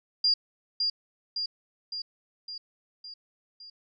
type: tone with echo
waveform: sine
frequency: 4801 Hz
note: D8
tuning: 37 cents sharp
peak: -20 dBFS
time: 0.24-0.34 s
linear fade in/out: 5 ms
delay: 560 ms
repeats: 6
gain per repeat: -4 dB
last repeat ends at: 3.7 s
effects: none